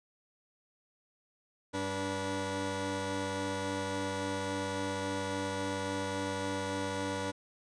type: tone cluster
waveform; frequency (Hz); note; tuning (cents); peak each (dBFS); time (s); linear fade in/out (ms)
20% pulse; 97.6 / 289.2 / 486.3; G2 / D4 / B4; -7 / -27 / -27; -35 / -32 / -32; 1.73-7.32; 20
effects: resampled to 22050 Hz